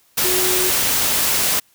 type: tone in noise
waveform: sine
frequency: 367.5 Hz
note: F#4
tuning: 12 cents flat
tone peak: -22 dBFS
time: 0.24-0.7 s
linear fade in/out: 10 ms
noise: white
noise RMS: -18 dBFS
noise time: 0.17-1.6 s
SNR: -7 dB
effects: white hiss -57 dBFS RMS until 1.74 s